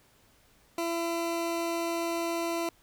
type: tone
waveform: 20% pulse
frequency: 336.6 Hz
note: E4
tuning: 36 cents sharp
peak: -24 dBFS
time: 0.78-2.69 s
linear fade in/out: 2 ms
effects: pink hiss -63 dBFS RMS until 2.82 s